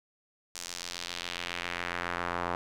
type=tone with band-pass filter sweep; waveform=sawtooth; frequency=87.31 Hz; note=F2; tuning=in tune; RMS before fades=-36 dBFS; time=0.55-2.55 s; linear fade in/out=0 ms; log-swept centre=6800 to 1000 Hz; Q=1.4; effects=none